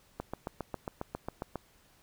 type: click train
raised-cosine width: 1 ms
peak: -21 dBFS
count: 11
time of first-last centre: 0.2-1.557 s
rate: 7.37 Hz
effects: pink hiss -64 dBFS RMS until 2.02 s